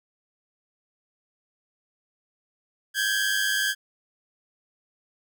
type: tone pair together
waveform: sawtooth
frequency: 1568 / 1669.2 Hz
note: G6 / G#6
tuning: 0 / +8 cents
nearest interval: minor second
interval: 108 cents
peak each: -22 dBFS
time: 2.94-3.75 s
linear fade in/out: 50 ms
effects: none